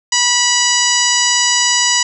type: harmonic tone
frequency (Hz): 977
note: B5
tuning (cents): -19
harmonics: 1 / 2 / 3 / 4 / 5 / 6 / 7 / 8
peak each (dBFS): -21 / -19 / -18 / -23 / -18 / -19 / -18 / -22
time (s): 0.12-2.03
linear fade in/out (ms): 5
effects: none

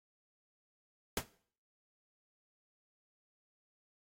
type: noise with exponential decay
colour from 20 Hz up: pink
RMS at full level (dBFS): -29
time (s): 1.17-1.26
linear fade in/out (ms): 2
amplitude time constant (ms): 18
effects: noise-tail reverb RT60 0.5 s tail -19 dB re dry + AAC 48 kbps

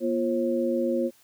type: tone cluster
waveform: sine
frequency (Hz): 240.1 / 346.8 / 538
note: B3 / F4 / C5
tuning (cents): -49 / -12 / +48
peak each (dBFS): -27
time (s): 0-1.11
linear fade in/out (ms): 50
effects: white hiss -59 dBFS RMS until 1.23 s

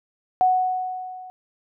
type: tone with level ramp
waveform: sine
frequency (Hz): 740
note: F#5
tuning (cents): 0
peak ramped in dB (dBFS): -13 to -37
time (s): 0.41-1.3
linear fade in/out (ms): 0
effects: none

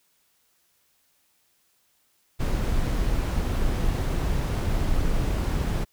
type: noise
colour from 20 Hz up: brown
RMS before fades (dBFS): -24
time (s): 2.39-5.85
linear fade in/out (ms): 20
effects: white hiss -67 dBFS RMS until 5.92 s

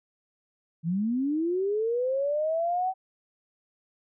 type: linear sweep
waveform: sine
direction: up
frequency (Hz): 155.56 to 764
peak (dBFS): -24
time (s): 0.83-2.94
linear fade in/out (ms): 50
effects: none

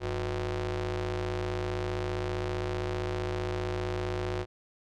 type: ring-modulated tone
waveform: sawtooth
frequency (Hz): 134.9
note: C#3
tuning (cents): -47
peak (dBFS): -23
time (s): 0-4.46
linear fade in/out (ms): 50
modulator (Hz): 230
effects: low-pass 5000 Hz 12 dB/octave

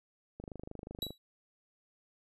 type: click train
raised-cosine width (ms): 2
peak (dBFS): -30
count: 19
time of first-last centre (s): 0.4-1.106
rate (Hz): 25.5
type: tone with exponential decay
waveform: 45% pulse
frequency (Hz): 3909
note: B7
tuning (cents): -19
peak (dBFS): -32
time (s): 1.02-1.18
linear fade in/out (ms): 2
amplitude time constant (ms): 34
effects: resampled to 32000 Hz

